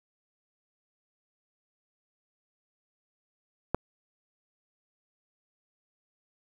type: click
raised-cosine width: 1 ms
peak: -11 dBFS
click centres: 3.746 s
effects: 8-bit